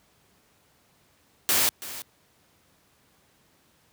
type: noise with echo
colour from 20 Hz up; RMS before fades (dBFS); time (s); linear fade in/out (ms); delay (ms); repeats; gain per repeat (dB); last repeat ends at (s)
white; -22; 1.49-1.69; 0; 330; 1; -15; 2.02
effects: pink hiss -63 dBFS RMS until 3.92 s + high-pass 80 Hz 12 dB/octave